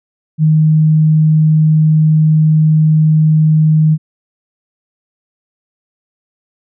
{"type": "tone", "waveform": "sine", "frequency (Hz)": 155.8, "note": "D#3", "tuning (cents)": 3, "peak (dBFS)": -6, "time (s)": [0.38, 3.98], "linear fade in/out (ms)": 50, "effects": []}